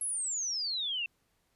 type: exponential sweep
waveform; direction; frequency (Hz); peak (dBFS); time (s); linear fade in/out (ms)
sine; down; 11175 to 2652; -31; 0.01-1.06; 2
effects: pink hiss -74 dBFS RMS until 1.55 s + resampled to 32000 Hz